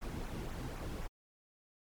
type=noise with flanger; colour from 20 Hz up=brown; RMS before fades=-41 dBFS; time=0.01-1.08 s; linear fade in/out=20 ms; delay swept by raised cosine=0.21 to 1.71 ms; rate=3.9 Hz; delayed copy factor=-0.5; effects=MP3 96 kbps